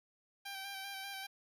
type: tone with vibrato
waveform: 10% pulse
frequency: 784 Hz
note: G5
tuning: in tune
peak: -34 dBFS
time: 0.45-1.27 s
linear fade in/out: 10 ms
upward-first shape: square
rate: 5.1 Hz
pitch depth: 23 cents each way
effects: none